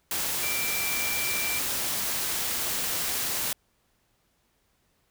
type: tone in noise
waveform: sine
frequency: 2349 Hz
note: D7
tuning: in tune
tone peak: -31 dBFS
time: 0.43-1.59 s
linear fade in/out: 2 ms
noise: white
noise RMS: -29 dBFS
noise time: 0.11-3.53 s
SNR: -5 dB
effects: pink hiss -70 dBFS RMS until 5.1 s